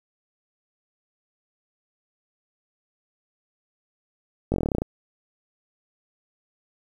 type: slowing click train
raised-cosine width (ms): 2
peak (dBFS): -10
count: 12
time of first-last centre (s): 4.52-4.819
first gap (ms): 20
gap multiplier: 1.06
effects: 8-bit